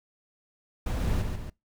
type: noise with echo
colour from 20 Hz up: brown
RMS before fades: -28 dBFS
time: 0.86-1.22 s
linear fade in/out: 5 ms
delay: 140 ms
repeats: 2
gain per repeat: -5 dB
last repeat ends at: 1.5 s
effects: noise-tail reverb RT60 0.2 s tail -23 dB re dry